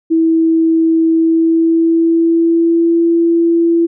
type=tone with pitch glide; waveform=sine; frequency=325.7 to 336 Hz; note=E4 to E4; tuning=-21 to +33 cents; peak=-8 dBFS; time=0.1-3.87 s; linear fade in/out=20 ms; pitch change=+54 cents; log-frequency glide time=1.11-3.01 s; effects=none